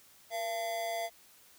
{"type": "tone with amplitude modulation", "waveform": "square", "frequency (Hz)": 680, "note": "F5", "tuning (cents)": -46, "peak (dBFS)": -31, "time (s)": [0.3, 1.1], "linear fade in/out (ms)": 50, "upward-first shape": "sine", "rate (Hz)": 207, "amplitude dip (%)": 60, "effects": ["white hiss -60 dBFS RMS until 1.58 s"]}